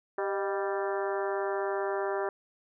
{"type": "harmonic tone with a mistuned harmonic", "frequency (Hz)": 196.4, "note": "G3", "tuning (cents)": 4, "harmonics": [2, 3, 4, 5, 6, 7, 8, 9], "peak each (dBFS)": [-31, -35, -37, -39, -41, -42, -43, -44], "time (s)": [0.18, 2.29], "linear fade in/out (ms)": 2, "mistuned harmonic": 3, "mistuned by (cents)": 66, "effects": []}